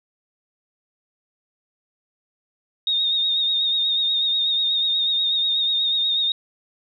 sine tone with vibrato, 3704 Hz, A#7, 12 cents flat, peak -18 dBFS, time 2.87-6.32 s, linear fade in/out 2 ms, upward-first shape sine, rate 8.2 Hz, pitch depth 38 cents each way, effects none

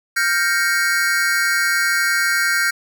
square chord, G half-diminished seventh, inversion third, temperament equal, 1396.9 / 1568 / 1864.7 / 2217 Hz, F6 / G6 / Bb6 / Db7, 0 / 0 / 0 / 0 cents, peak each -22 / -20 / -23 / -26 dBFS, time 0.16-2.71 s, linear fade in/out 10 ms, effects none

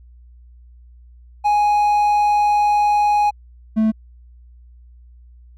triangle tone pair in turn, 830.6 / 219.2 Hz, G#5 / A3, 0 / -6 cents, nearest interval octave + major seventh, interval 2306 cents, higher first, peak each -11 dBFS, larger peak neither, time 1.44-3.31 / 3.76-3.92 s, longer first, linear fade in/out 20 ms, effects added 60 Hz sine -42 dBFS peak until 5.57 s

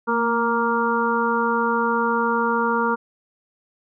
harmonic tone with a mistuned harmonic, 233.7 Hz, A#3, 5 cents sharp, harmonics 1 / 2 / 4 / 5 / 6, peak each -25 / -24 / -23 / -26 / -25 dBFS, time 0.07-2.96 s, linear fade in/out 20 ms, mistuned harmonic 1, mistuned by -28 cents, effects none

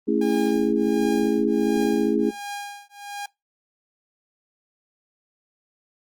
sine chord, A major seventh, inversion none, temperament just, 220 / 275 / 330 / 412.5 Hz, A3 / C#4 / E4 / G#4, 0 / -14 / +2 / -12 cents, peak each -24 dBFS, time 0.07-2.31 s, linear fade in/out 20 ms
sawtooth tone with tremolo, 812 Hz, G#5, 39 cents flat, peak -25 dBFS, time 0.21-3.26 s, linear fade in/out 5 ms, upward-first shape triangle, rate 1.4 Hz, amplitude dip 100%
effects noise-tail reverb RT60 0.2 s tail -22 dB re dry + Opus 24 kbps

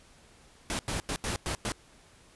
pink noise bursts at uneven times, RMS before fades -32 dBFS, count 6, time 0.7-0.79 / 0.88-1 / 1.09-1.16 / 1.24-1.36 / 1.46-1.55 / 1.65-1.72 s, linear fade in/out 0 ms, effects pink hiss -58 dBFS RMS until 2.35 s + resampled to 24000 Hz

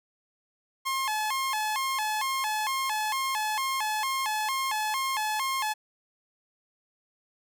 sawtooth tone with vibrato, 957 Hz, A#5, 45 cents sharp, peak -23 dBFS, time 0.85-5.74 s, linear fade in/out 20 ms, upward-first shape square, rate 2.2 Hz, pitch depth 190 cents each way, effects none

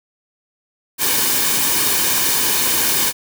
white noise with comb filter, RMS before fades -17 dBFS, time 0.98-3.13 s, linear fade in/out 50 ms, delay 1.5 ms, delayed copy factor -0.55, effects none

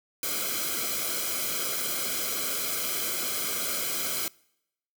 white noise with comb filter, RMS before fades -30 dBFS, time 0.23-4.28 s, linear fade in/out 2 ms, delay 1.1 ms, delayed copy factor -1, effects noise-tail reverb RT60 0.8 s tail -25 dB re dry

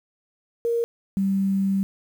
sine tone pair in turn, 467.3 / 194.61 Hz, A#4 / G3, +4 / -12 cents, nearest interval octave + minor third, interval 1516 cents, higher first, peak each -20 / -19 dBFS, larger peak second, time 0.65-0.84 / 1.17-1.83 s, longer second, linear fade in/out 0 ms, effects 8-bit

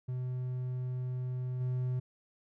triangle tone with level steps, 126.5 Hz, B2, 42 cents sharp, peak -31 / -28 dBFS, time 0.08-2 s, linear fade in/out 10 ms, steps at 1.6 s, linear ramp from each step 10 ms, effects none

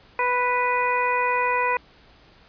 harmonic tone, 493.9 Hz, B4, in tune, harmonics 1 / 2 / 3 / 4 / 5, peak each -27 / -22 / -31 / -28 / -28 dBFS, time 0.19-1.77 s, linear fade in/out 2 ms, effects pink hiss -53 dBFS RMS until 2.48 s + resampled to 11025 Hz

